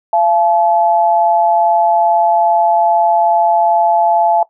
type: tone pair together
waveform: sine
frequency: 683.4 / 861 Hz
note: F5 / A5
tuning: -38 / -38 cents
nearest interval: major third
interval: 400 cents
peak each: -12 dBFS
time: 0.13-4.43 s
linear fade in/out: 2 ms
effects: noise-tail reverb RT60 0.1 s tail -18 dB re dry